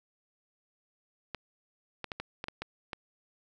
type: clicks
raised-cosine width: 0.3 ms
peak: -20 dBFS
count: 8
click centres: 1.347 / 2.043 / 2.118 / 2.2 / 2.441 / 2.484 / 2.62 / 2.932 s
effects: none